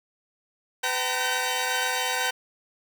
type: tone cluster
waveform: 15% pulse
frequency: 502 / 766 / 911 / 1534 / 1911 Hz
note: B4 / G5 / A#5 / G6 / A#6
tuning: +28 / -40 / -40 / -38 / +43 cents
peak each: -25 / -23 / -24 / -25 / -28 dBFS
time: 0.83-2.31 s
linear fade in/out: 10 ms
effects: none